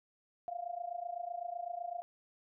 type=tone with amplitude modulation; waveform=sine; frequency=698.5 Hz; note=F5; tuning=in tune; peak=-34 dBFS; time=0.48-2.02 s; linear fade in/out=0 ms; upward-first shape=sine; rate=27.9 Hz; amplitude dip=85%; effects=none